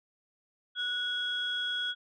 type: tone pair together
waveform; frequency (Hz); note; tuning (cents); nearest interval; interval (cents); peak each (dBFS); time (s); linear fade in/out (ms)
sine; 1468 / 3330; F#6 / G#7; -14 / +4; octave + major second; 1418; -33 / -31; 0.75-1.95; 50
effects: tanh soft clip ceiling -23 dBFS